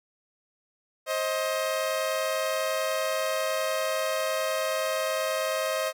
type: tone pair together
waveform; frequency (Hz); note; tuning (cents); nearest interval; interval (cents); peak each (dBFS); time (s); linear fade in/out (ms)
sawtooth; 529.8 / 630; C5 / D#5; +22 / +21; minor third; 299; -26 / -24; 1.06-5.93; 50
effects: none